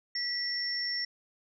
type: tone pair together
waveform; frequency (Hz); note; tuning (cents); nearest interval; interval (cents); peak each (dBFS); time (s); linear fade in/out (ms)
sine; 1954 / 5448; B6 / F8; -19 / -44; octave + tritone; 1775; -36 / -31; 0.15-1.05; 5
effects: none